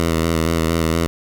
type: tone with vibrato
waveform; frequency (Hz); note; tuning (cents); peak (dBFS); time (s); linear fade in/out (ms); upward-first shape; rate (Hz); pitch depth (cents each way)
10% pulse; 82; E2; -9; -8; 0-1.07; 0; square; 4.3; 28
effects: none